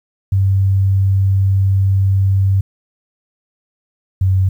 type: tone pair in turn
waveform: sine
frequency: 96.9 / 94.58 Hz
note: G2 / F#2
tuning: -20 / +39 cents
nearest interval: unison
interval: 41 cents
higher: first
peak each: -10 dBFS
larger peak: neither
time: 0.32-2.61 / 4.21-4.49 s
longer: first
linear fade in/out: 5 ms
effects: 8-bit